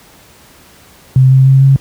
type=tone with pitch steps; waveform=sine; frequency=130.81 / 132.48 / 134.18 / 135.89 Hz; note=C3 / C3 / C3 / C#3; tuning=0 / +22 / +44 / -34 cents; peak=-3 dBFS; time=1.16-1.76 s; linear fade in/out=0 ms; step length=150 ms; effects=pink hiss -42 dBFS RMS until 1.8 s + high-pass 60 Hz 12 dB/octave